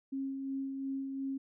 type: tone with tremolo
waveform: sine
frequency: 270.5 Hz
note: C#4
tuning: 42 cents flat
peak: -33 dBFS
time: 0.12-1.38 s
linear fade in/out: 10 ms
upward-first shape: sine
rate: 2.8 Hz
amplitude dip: 35%
effects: none